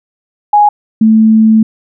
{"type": "tone pair in turn", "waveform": "sine", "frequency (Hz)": [830.6, 220], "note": ["G#5", "A3"], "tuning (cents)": [0, 0], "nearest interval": "octave + major seventh", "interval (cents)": 2300, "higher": "first", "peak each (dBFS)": -3, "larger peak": "neither", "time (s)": [[0.53, 0.69], [1.01, 1.63]], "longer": "second", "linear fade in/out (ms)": 5, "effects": []}